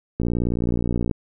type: click train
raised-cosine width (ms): 3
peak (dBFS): -10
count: 55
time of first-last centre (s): 0.2-1.112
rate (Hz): 59.2
effects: none